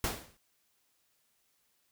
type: noise with exponential decay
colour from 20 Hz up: pink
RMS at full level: -29 dBFS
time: 0.04-0.37 s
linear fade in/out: 1 ms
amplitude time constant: 70 ms
effects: white hiss -74 dBFS RMS until 1.91 s